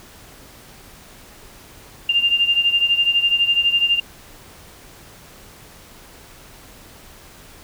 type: beating tone pair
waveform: sine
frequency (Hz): 2794 / 2806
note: F7 / F7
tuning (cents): 0 / +8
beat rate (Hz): 12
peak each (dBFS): -16 / -20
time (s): 2.09-4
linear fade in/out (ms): 5
effects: pink hiss -44 dBFS RMS until 7.63 s